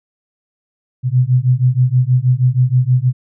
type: beating tone pair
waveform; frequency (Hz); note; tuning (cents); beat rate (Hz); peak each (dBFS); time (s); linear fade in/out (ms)
sine; 123.47 / 129.77; B2 / C3; 0 / -14; 6.3; -13; 1.03-3.13; 50
effects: none